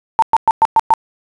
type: tone bursts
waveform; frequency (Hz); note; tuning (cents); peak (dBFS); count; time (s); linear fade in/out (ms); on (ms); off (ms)
sine; 899; A5; +37; -6; 6; 0.19-0.938; 0; 33; 110
effects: resampled to 24000 Hz + 7-bit